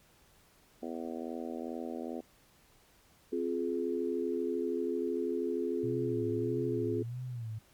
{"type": "harmonic tone", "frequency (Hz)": 82.41, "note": "E2", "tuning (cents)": 0, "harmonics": [3, 4, 5, 6, 7, 8, 9], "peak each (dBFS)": [-40, -42, -44, -46, -47, -48, -49], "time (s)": [0.82, 2.21], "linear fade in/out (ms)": 10}
{"type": "chord", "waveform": "sine", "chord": "F minor", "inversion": "second", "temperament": "equal with one note detuned", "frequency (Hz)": [261.6, 349.2, 422.1], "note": ["C4", "F4", "Ab4"], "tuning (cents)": [0, 0, 28], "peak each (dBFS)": [-36, -34, -34], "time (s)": [3.32, 7.03], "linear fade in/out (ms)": 10}
{"type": "tone with vibrato", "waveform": "sine", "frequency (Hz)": 118, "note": "A#2", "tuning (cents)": 22, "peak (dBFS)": -36, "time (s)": [5.83, 7.59], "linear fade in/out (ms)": 10, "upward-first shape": "sine", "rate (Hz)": 1.6, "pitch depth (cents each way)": 130}
{"effects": ["pink hiss -64 dBFS RMS until 7.73 s", "MP3 96 kbps"]}